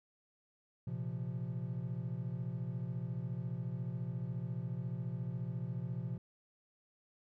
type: chord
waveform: triangle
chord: Bb suspended second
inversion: none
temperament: equal with one note detuned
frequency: 116.54 / 130.81 / 172.81 Hz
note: Bb2 / C3 / F3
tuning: 0 / 0 / -18 cents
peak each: -39 / -38 / -40 dBFS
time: 0.87-6.18 s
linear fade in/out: 5 ms
effects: tanh soft clip ceiling -26 dBFS